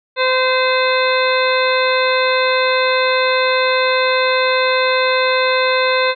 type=harmonic tone; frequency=515 Hz; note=C5; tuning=28 cents flat; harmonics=1 / 2 / 3 / 4 / 5 / 7 / 8; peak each=-16 / -19 / -21 / -22 / -23 / -24 / -25 dBFS; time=0.16-6.15 s; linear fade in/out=50 ms; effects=none